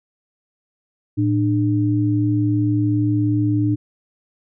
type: tone pair together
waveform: sine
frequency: 112.15 / 299.4 Hz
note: A2 / D4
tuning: +34 / +33 cents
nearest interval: octave + perfect fourth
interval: 1699 cents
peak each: -18 dBFS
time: 1.17-3.76 s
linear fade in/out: 20 ms
effects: none